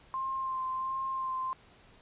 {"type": "tone with vibrato", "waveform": "sine", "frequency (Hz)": 1052, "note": "C6", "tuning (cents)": 9, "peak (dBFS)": -31, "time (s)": [0.14, 1.53], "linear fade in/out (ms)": 0, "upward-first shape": "sine", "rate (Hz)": 1.4, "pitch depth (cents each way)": 19, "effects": ["pink hiss -59 dBFS RMS until 2.01 s", "resampled to 8000 Hz"]}